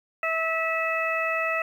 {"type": "harmonic tone", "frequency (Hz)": 650, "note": "E5", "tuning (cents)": -24, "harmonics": [1, 2, 3, 4], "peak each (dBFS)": [-29, -29, -29, -29], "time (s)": [0.23, 1.62], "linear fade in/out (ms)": 2, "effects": ["9-bit"]}